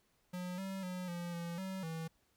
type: tone with pitch steps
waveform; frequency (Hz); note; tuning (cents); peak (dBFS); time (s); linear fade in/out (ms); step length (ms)
square; 180.2 / 192.5 / 181.8 / 173.3 / 170.5 / 190 / 162.5; F#3 / G3 / F#3 / F3 / F3 / F#3 / E3; -45 / -31 / -30 / -13 / -41 / +46 / -24; -40; 0.33-2.08; 10; 250
effects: pink hiss -75 dBFS RMS until 2.36 s